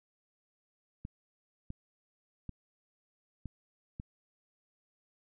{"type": "clicks", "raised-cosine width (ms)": 5, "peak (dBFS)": -28, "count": 5, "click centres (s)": [1.051, 1.704, 2.493, 3.457, 3.999], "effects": []}